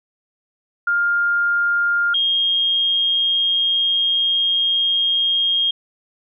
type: tone pair in turn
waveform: sine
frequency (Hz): 1405 / 3239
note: F6 / G#7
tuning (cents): +10 / -44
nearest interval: octave + major second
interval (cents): 1446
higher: second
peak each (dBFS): -15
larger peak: neither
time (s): 0.87-2.14 / 2.14-5.71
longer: second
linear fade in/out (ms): 5
effects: none